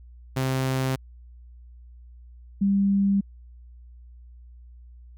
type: tone pair in turn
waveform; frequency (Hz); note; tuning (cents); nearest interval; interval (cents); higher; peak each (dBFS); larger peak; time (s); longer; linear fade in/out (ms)
sawtooth / sine; 131.5 / 198.17; C3 / G3; +9 / +19; perfect fifth; 710; second; -19 / -18; second; 0.36-0.96 / 2.61-3.21; neither; 10
effects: added 60 Hz sine -44 dBFS peak until 5.17 s